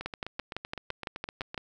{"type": "two click trains", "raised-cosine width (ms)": 0.3, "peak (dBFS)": [-17, -21], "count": [10, 13], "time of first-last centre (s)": [[0.06, 1.578], [0.01, 1.545]], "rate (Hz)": [5.93, 7.82], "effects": []}